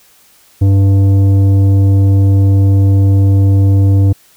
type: tone with tanh clipping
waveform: sine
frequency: 98 Hz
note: G2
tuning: in tune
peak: -7 dBFS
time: 0.61-4.13 s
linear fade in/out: 10 ms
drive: 10 dB
effects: white hiss -47 dBFS RMS until 4.36 s